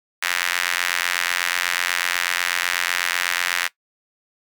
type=tone with high-pass filter; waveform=sawtooth; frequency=88.1 Hz; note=F2; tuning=16 cents sharp; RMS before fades=-23 dBFS; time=0.22-3.68 s; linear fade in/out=10 ms; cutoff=1800 Hz; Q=1.8; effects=noise-tail reverb RT60 0.1 s tail -18 dB re dry